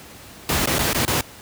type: noise with dropouts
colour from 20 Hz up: pink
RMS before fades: -20 dBFS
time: 0.49-1.21 s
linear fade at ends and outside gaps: 2 ms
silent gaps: 0.659-0.673 / 0.785-0.79 / 0.932-0.946 / 1.052-1.078 s
effects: pink hiss -42 dBFS RMS until 1.41 s + high-pass 60 Hz 12 dB/octave